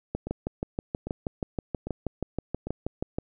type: two click trains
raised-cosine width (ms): 2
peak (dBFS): -15 / -20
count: 20 / 4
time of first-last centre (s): 0.15-3.185 / 0.27-2.67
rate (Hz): 6.26 / 1.25
effects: none